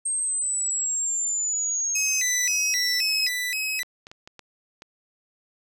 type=linear sweep; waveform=sine; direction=down; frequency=8470 to 5060 Hz; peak=-23 dBFS; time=0.05-3.29 s; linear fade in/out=10 ms
type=tone with vibrato; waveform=sawtooth; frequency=2248 Hz; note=C#7; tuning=24 cents sharp; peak=-22 dBFS; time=1.95-3.83 s; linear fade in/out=5 ms; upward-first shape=square; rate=1.9 Hz; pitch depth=220 cents each way
type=clicks; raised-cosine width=0.2 ms; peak=-25 dBFS; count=6; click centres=3.832 / 4.069 / 4.115 / 4.275 / 4.393 / 4.821 s
effects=none